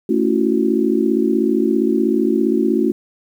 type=chord; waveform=sine; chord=F# minor seventh; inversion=first; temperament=just; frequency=222 / 277.5 / 333 / 370 Hz; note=A3 / C#4 / E4 / F#4; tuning=+16 / +2 / +18 / 0 cents; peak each=-19 dBFS; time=0.09-2.92 s; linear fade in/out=5 ms; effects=8-bit